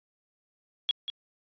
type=tone with echo; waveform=sine; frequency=3322 Hz; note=G#7; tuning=in tune; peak=-22 dBFS; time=0.89-0.91 s; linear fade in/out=0 ms; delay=190 ms; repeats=1; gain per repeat=-9 dB; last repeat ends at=1.1 s; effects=resampled to 11025 Hz